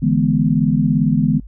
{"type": "chord", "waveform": "sine", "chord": "E dominant seventh", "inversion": "third", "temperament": "equal with one note detuned", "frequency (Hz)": [146.83, 164.81, 209.9, 246.9], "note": ["D3", "E3", "G#3", "B3"], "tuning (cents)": [0, 0, 19, 0], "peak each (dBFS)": -18, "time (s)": [0.02, 1.4], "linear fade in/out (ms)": 10, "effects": ["noise-tail reverb RT60 0.1 s tail -25 dB re dry", "added 50 Hz sine -33 dBFS peak until 1.47 s"]}